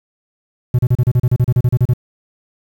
triangle tone bursts, 123.47 Hz, B2, in tune, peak -7 dBFS, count 15, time 0.74-1.936 s, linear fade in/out 5 ms, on 48 ms, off 34 ms, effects 7-bit

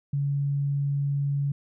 sine tone, 141.3 Hz, C#3, 34 cents sharp, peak -23 dBFS, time 0.13-1.52 s, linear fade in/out 5 ms, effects none

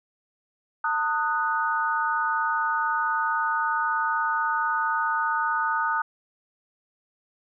sine chord, D# diminished, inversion second, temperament equal with one note detuned, 900.6 / 1244.5 / 1480 Hz, A5 / D#6 / F#6, +40 / 0 / 0 cents, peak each -27 / -26 / -27 dBFS, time 0.84-6.02 s, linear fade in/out 5 ms, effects none

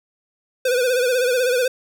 square tone with vibrato, 500 Hz, B4, 21 cents sharp, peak -17 dBFS, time 0.65-1.68 s, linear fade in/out 5 ms, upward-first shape sine, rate 16 Hz, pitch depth 72 cents each way, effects none

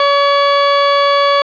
45% pulse tone pair together, 566 / 1132 Hz, C#5 / C#6, +36 / +36 cents, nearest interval octave, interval 1200 cents, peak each -12 dBFS, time 0-1.42 s, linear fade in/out 2 ms, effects resampled to 11025 Hz + 7-bit

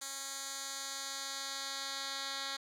10% pulse tone with band-pass filter sweep, 273.3 Hz, C#4, 24 cents flat, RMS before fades -41 dBFS, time 0.01-2.57 s, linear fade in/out 10 ms, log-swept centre 7500 to 3900 Hz, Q 1.3, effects none

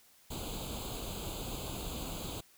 pink noise with comb filter, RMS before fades -40 dBFS, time 0.3-2.41 s, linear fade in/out 10 ms, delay 0.27 ms, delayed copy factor +0.9, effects white hiss -63 dBFS RMS until 2.57 s

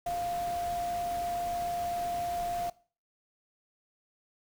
sine tone in noise, 698.5 Hz, F5, in tune, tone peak -30 dBFS, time 0.06-2.7 s, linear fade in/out 5 ms, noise pink, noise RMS -44 dBFS, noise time 0.06-2.7 s, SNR +11 dB, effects noise-tail reverb RT60 0.4 s tail -20 dB re dry

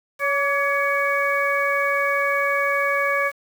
harmonic tone with a mistuned harmonic, 561 Hz, C#5, 21 cents sharp, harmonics 1 / 2 / 3 / 4, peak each -24 / -24 / -24 / -24 dBFS, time 0.19-3.32 s, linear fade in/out 50 ms, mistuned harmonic 2, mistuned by +39 cents, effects 7-bit

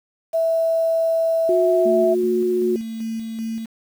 sine tone, 656 Hz, E5, 9 cents flat, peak -16 dBFS, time 0.33-2.15 s, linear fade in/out 20 ms
sine tone with vibrato, 362.6 Hz, F#4, 35 cents flat, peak -17 dBFS, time 1.49-2.76 s, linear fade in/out 2 ms, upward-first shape triangle, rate 16 Hz, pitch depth 13 cents each way
sine tone with tremolo, 224.7 Hz, A3, 37 cents sharp, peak -23 dBFS, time 1.85-3.66 s, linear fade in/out 10 ms, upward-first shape square, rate 2.6 Hz, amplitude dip 35%
effects 7-bit

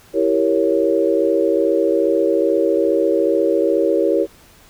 sine chord, E diminished seventh, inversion none, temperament equal, 329.6 / 392 / 466.2 / 554.4 Hz, E4 / G4 / Bb4 / Db5, 0 / 0 / 0 / 0 cents, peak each -19 dBFS, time 0.13-4.27 s, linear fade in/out 50 ms, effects pink hiss -48 dBFS RMS until 4.69 s

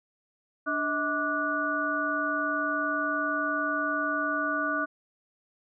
harmonic tone with a mistuned harmonic, 293.3 Hz, D4, 2 cents flat, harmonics 1 / 2 / 4 / 5, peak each -33 / -34 / -31 / -29 dBFS, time 0.66-4.86 s, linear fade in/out 20 ms, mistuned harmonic 2, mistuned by +140 cents, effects none

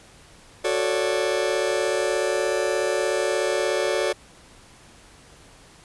40% pulse chord, D major seventh, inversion first, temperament just, 367.1 / 440.5 / 550.6 / 587.3 Hz, F#4 / A4 / C#5 / D5, -14 / +2 / -12 / 0 cents, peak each -26 dBFS, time 0.64-4.13 s, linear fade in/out 10 ms, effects pink hiss -50 dBFS RMS until 5.84 s + resampled to 24000 Hz

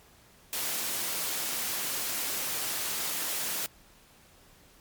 white high-pass noise, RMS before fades -32 dBFS, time 0.53-3.66 s, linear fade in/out 0 ms, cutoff 150 Hz, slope 12 dB/octave, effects pink hiss -58 dBFS RMS until 4.8 s + MP3 96 kbps

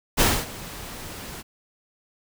pink noise with ADSR envelope, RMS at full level -17 dBFS, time 0.17-1.43 s, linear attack 30 ms, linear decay 250 ms, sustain -20 dB, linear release 28 ms, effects none

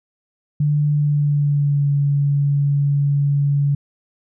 sine tone with pitch glide, 147.7 to 142.34 Hz, D3 to C#3, +10 to +46 cents, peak -14 dBFS, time 0.6-3.75 s, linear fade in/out 5 ms, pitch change -64 cents, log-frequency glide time 0.91-1.9 s, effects none

